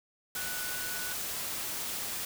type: tone in noise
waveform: sine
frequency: 1480 Hz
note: F#6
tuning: in tune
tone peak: -40 dBFS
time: 0.36-1.13 s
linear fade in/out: 2 ms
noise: white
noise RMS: -36 dBFS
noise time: 0.35-2.25 s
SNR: -7 dB
effects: none